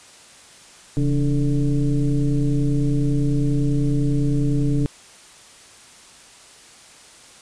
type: tone with frequency modulation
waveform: sine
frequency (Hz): 137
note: C#3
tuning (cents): -20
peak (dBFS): -16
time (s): 0.97-4.86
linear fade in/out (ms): 0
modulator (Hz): 152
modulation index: 1.2
effects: white hiss -46 dBFS RMS until 7.41 s + resampled to 22050 Hz